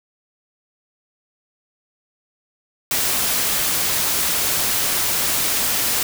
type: noise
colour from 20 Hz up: white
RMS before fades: -20 dBFS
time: 2.91-6.03 s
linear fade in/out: 2 ms
effects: none